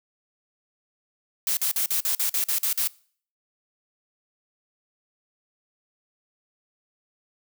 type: noise bursts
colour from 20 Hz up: blue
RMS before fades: -24 dBFS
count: 10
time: 1.47-2.875 s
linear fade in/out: 2 ms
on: 100 ms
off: 45 ms
effects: noise-tail reverb RT60 0.5 s tail -23 dB re dry